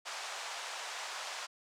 pink band-pass noise, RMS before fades -42 dBFS, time 0.05-1.47 s, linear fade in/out 20 ms, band 670 to 7600 Hz, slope 24 dB/octave, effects none

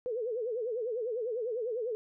sine tone with vibrato, 466.2 Hz, A#4, in tune, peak -31 dBFS, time 0.06-1.95 s, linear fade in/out 0 ms, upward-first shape sine, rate 10 Hz, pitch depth 160 cents each way, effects none

